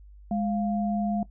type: tone pair together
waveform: sine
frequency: 207.7 / 697.6 Hz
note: G#3 / F5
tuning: 0 / -2 cents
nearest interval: octave + major sixth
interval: 2098 cents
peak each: -25 / -31 dBFS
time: 0.31-1.23 s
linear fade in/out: 2 ms
effects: noise-tail reverb RT60 0.1 s tail -17 dB re dry + added 50 Hz sine -46 dBFS peak until 1.3 s